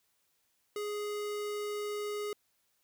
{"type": "tone", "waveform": "square", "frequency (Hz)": 415.9, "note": "G#4", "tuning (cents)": 2, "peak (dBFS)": -35, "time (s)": [0.76, 2.33], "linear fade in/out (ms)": 2, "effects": ["white hiss -75 dBFS RMS until 2.83 s"]}